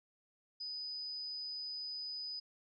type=tone; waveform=sine; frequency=4986 Hz; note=D#8; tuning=3 cents sharp; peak=-40 dBFS; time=0.6-2.4 s; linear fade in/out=10 ms; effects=none